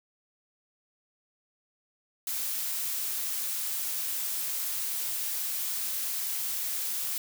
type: noise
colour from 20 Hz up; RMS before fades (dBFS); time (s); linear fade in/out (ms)
blue; -32; 2.27-7.18; 2
effects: none